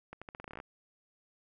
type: accelerating click train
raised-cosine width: 0.5 ms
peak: -29 dBFS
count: 13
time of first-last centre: 0.13-0.601 s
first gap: 86 ms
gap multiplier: 0.84
effects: none